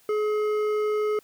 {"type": "tone with hard clipping", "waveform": "sine", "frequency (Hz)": 424.1, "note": "G#4", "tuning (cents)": 36, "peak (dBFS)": -24, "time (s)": [0.09, 1.19], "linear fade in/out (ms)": 2, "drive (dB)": 9, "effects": ["white hiss -59 dBFS RMS until 1.23 s"]}